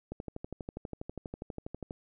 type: click train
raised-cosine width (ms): 2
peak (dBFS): -25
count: 23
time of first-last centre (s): 0.12-1.909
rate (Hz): 12.3
effects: none